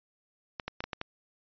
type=clicks; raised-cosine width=0.3 ms; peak=-18 dBFS; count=6; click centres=0.598 / 0.68 / 0.805 / 0.84 / 0.932 / 1.014 s; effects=resampled to 11025 Hz